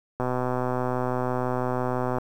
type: click train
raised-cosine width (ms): 1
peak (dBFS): -13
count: 251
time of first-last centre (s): 0.2-2.184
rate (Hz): 126
effects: 8-bit